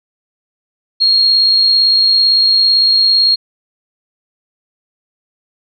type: tone with amplitude modulation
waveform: sine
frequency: 4266 Hz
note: C8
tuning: 33 cents sharp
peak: -6 dBFS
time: 1-3.36 s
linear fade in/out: 20 ms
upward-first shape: sine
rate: 57.8 Hz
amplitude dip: 30%
effects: none